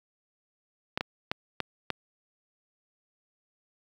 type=clicks; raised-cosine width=0.3 ms; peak=-12 dBFS; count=5; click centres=0.975 / 1.009 / 1.315 / 1.603 / 1.903 s; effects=high-pass 80 Hz 12 dB/octave + 8-bit